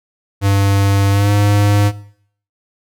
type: tone with pitch glide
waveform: square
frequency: 99.2 to 102.46 Hz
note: G2 to G#2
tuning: +21 to -23 cents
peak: -11 dBFS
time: 0.41-1.92 s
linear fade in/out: 50 ms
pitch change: +56 cents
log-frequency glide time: 1.11-1.31 s
effects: noise-tail reverb RT60 0.6 s tail -17 dB re dry